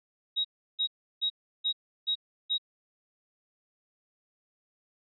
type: tone bursts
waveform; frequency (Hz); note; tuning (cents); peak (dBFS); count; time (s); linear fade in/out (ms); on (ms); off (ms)
sine; 3801; A#7; +33; -25; 6; 0.36-2.582; 20; 87; 340
effects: none